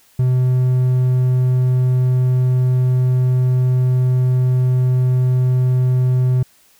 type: tone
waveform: triangle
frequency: 127.1 Hz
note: C3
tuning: 50 cents flat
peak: -10 dBFS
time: 0.19-6.43 s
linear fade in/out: 5 ms
effects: white hiss -53 dBFS RMS until 6.79 s